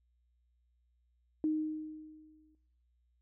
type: tone with exponential decay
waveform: sine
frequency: 310 Hz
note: D#4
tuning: 6 cents flat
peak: -27 dBFS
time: 1.44-2.55 s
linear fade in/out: 1 ms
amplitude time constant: 240 ms
effects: noise-tail reverb RT60 0.8 s tail -19 dB re dry + added 60 Hz sine -70 dBFS peak until 3.21 s